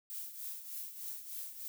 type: noise with tremolo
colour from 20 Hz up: violet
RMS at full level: -41 dBFS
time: 0.1-1.68 s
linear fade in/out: 0 ms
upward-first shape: triangle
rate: 3.3 Hz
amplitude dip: 70%
effects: none

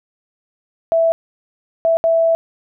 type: tone bursts at uneven times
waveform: sine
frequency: 659.3 Hz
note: E5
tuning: in tune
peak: -11 dBFS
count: 3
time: 0.92-1.12 / 1.85-1.97 / 2.04-2.35 s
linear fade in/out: 0 ms
effects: none

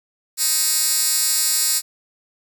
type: tone with high-pass filter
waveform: 10% pulse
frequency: 312.8 Hz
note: D#4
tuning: 9 cents sharp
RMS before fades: -19 dBFS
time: 0.37-1.82 s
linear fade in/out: 50 ms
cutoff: 6900 Hz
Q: 0.99
effects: none

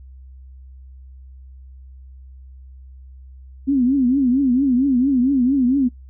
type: tone with vibrato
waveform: sine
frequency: 261.6 Hz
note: C4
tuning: in tune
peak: -13 dBFS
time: 3.67-5.89 s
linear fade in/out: 20 ms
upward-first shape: triangle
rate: 4.4 Hz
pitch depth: 170 cents each way
effects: noise-tail reverb RT60 0.1 s tail -17 dB re dry + added 65 Hz sine -38 dBFS peak until 6.09 s

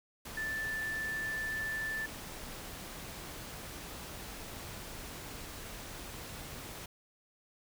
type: tone in noise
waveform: sine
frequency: 1760 Hz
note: A6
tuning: in tune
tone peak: -34 dBFS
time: 0.37-2.06 s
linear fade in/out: 5 ms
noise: pink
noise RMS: -45 dBFS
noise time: 0.25-6.86 s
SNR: +8 dB
effects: none

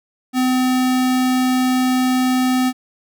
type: tone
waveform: square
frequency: 255.3 Hz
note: C4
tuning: 42 cents flat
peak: -15 dBFS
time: 0.33-2.73 s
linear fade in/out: 50 ms
effects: none

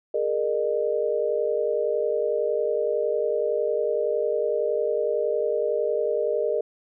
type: chord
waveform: sine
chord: Ab suspended second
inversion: none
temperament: equal with one note detuned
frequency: 415.3 / 466.2 / 609.4 Hz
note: Ab4 / Bb4 / Eb5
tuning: 0 / 0 / -36 cents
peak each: -27 / -25 / -26 dBFS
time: 0.14-6.61 s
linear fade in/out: 5 ms
effects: none

